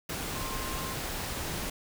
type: tone in noise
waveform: sine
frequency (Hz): 1057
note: C6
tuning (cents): +17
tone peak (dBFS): -40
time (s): 0.35-0.94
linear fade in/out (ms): 5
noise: pink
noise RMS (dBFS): -35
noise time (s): 0.09-1.7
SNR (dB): -8
effects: none